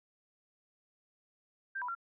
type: tone with pitch steps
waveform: sine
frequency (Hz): 1578 / 987 / 1372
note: G6 / B5 / F6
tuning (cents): +11 / -1 / -31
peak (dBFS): -35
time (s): 1.75-1.951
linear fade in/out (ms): 10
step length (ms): 67
effects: none